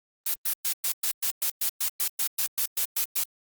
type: noise bursts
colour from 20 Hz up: blue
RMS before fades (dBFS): -26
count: 16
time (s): 0.26-3.238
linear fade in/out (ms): 5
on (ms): 83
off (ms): 110
effects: Opus 32 kbps